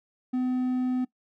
triangle tone, 253.3 Hz, B3, 44 cents sharp, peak -22 dBFS, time 0.33-1.05 s, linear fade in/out 10 ms, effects noise-tail reverb RT60 0.1 s tail -20 dB re dry

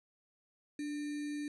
sine tone with sample-and-hold, 293.7 Hz, D4, in tune, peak -36 dBFS, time 0.79-1.48 s, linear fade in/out 2 ms, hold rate 2100 Hz, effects resampled to 24000 Hz

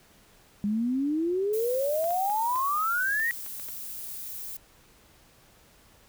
sine exponential sweep, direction up, 200.3 to 1929 Hz, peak -24 dBFS, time 0.64-3.31 s, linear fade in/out 0 ms
violet noise, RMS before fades -38 dBFS, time 1.53-4.57 s, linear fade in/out 5 ms
clicks, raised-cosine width 0.3 ms, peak -29 dBFS, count 8, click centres 2.042 / 2.107 / 2.299 / 2.559 / 3.199 / 3.463 / 3.598 / 3.686 s
effects pink hiss -58 dBFS RMS until 6.08 s

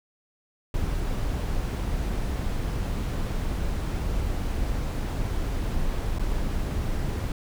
brown noise with dropouts, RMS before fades -27 dBFS, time 0.74-7.32 s, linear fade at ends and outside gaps 2 ms, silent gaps 6.186-6.194 s, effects none

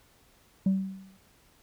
sine tone with exponential decay, 191.8 Hz, G3, 37 cents flat, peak -17 dBFS, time 0.66-1.17 s, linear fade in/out 5 ms, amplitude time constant 110 ms, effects tanh soft clip ceiling -19 dBFS + pink hiss -62 dBFS RMS until 1.62 s

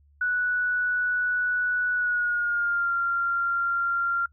sine tone with pitch glide, 1476 to 1385.1 Hz, F#6 to F6, -5 to -15 cents, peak -22 dBFS, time 0.21-4.26 s, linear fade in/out 5 ms, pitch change -110 cents, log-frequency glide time 1.94-2.93 s, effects noise-tail reverb RT60 0.1 s tail -24 dB re dry + added 72 Hz sine -56 dBFS peak until 4.32 s

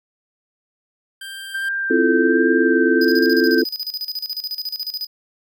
25% pulse tone, 1579 Hz, G6, 12 cents sharp, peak -27 dBFS, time 1.21-1.69 s, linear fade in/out 5 ms
sine tone with vibrato, 1571 Hz, G6, 3 cents sharp, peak -20 dBFS, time 1.54-3.62 s, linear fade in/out 10 ms, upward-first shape sine, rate 1.3 Hz, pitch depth 19 cents each way
sine chord, F major seventh, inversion second, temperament equal, 261.6 / 329.6 / 349.2 / 440 Hz, C4 / E4 / F4 / A4, 0 / 0 / 0 / 0 cents, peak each -19 dBFS, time 1.9-3.64 s, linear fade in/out 10 ms
square tone with tremolo, 4978 Hz, D#8, in tune, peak -23 dBFS, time 3.01-5.07 s, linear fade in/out 5 ms, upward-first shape square, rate 14 Hz, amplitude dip 80%
effects none

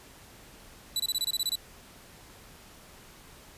sawtooth tone bursts, 3961 Hz, B7, 4 cents sharp, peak -23 dBFS, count 10, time 0.96-1.555 s, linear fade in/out 2 ms, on 37 ms, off 25 ms, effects pink hiss -52 dBFS RMS until 3.57 s + resampled to 32000 Hz

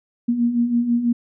sine beating tone pair, 233.1 / 239.2 Hz, A#3 / A#3, 0 / +45 cents, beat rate 6.1 Hz, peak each -24 / -17 dBFS, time 0.28-1.13 s, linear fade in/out 10 ms, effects none

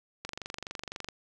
click train, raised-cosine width 0.2 ms, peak -20 dBFS, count 21, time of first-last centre 0.25-1.087 s, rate 23.9 Hz, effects none

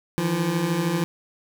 25% pulse beating tone pair, 158.8 / 171.8 Hz, D#3 / F3, +36 / -28 cents, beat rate 13 Hz, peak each -24 / -19 dBFS, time 0.18-1.04 s, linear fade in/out 0 ms, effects none

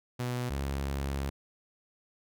sawtooth tone pair in turn, 123.47 / 68.98 Hz, B2 / C#2, 0 / -8 cents, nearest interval minor seventh, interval 1008 cents, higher first, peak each -27 dBFS, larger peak neither, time 0.19-0.5 / 0.5-1.3 s, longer second, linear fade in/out 10 ms, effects none

